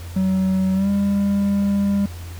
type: tone with pitch glide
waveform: triangle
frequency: 188.8 to 200 Hz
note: F#3 to G3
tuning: +35 to +35 cents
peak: -14 dBFS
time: 0.16-2.06 s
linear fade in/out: 5 ms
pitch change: +100 cents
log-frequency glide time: 0.74-0.89 s
effects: added 86 Hz sine -31 dBFS peak until 2.39 s + pink hiss -42 dBFS RMS until 2.39 s